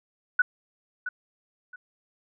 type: tone with echo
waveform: sine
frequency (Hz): 1480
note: F#6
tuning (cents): 0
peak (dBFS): -16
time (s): 0.39-0.42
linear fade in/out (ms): 5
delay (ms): 670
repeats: 2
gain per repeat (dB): -12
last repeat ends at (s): 1.76
effects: none